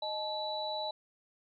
sine tone cluster, 618 / 861 / 3950 Hz, D#5 / A5 / B7, -12 / -38 / 0 cents, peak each -38 / -38 / -38 dBFS, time 0.02-0.91 s, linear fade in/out 5 ms, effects none

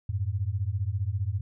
sine beating tone pair, 91 / 106 Hz, F#2 / G#2, -28 / +36 cents, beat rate 15 Hz, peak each -29 dBFS, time 0.09-1.41 s, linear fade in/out 5 ms, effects none

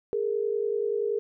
sine tone pair together, 412.1 / 462.6 Hz, G#4 / A#4, -13 / -13 cents, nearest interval major second, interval 200 cents, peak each -27 / -28 dBFS, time 0.13-1.19 s, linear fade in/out 0 ms, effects none

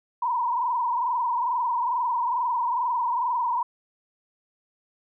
sine tone with frequency modulation, 969 Hz, B5, 33 cents flat, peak -22 dBFS, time 0.22-3.63 s, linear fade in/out 5 ms, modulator 22.3 Hz, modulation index 2.2, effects none

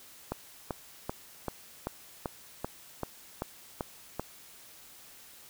click train, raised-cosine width 1 ms, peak -18 dBFS, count 11, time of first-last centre 0.32-4.196 s, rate 2.58 Hz, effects white hiss -53 dBFS RMS until 5.49 s

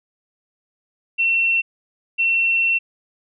sine tone pair in turn, 2709 / 2709 Hz, E7 / E7, +47 / +47 cents, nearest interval unison, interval 0 cents, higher neither, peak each -15 / -15 dBFS, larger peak neither, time 1.18-1.62 / 2.18-2.79 s, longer second, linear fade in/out 20 ms, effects none

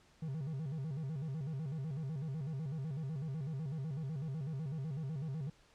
triangle tone with vibrato, 146.2 Hz, D3, 7 cents flat, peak -35 dBFS, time 0.22-5.5 s, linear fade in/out 5 ms, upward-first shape square, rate 8 Hz, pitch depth 160 cents each way, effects pink hiss -66 dBFS RMS until 5.74 s + low-pass 7000 Hz 12 dB/octave

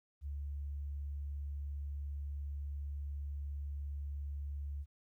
sine tone, 71.4 Hz, D2, 48 cents flat, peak -38 dBFS, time 0.21-4.86 s, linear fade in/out 50 ms, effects 13-bit

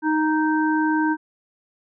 harmonic tone, 311.1 Hz, D#4, in tune, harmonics 1 / 3 / 5, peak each -19 / -24 / -26 dBFS, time 0.02-1.17 s, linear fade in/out 50 ms, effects none

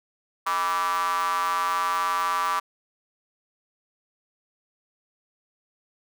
square tone with high-pass filter, 89.6 Hz, F2, 45 cents sharp, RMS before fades -25 dBFS, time 0.46-2.6 s, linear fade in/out 10 ms, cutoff 1100 Hz, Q 9.5, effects none

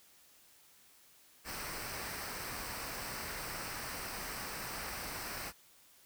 pink noise with comb filter, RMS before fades -42 dBFS, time 1.44-5.53 s, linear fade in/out 50 ms, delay 0.29 ms, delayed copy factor -0.55, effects white hiss -63 dBFS RMS until 6.05 s

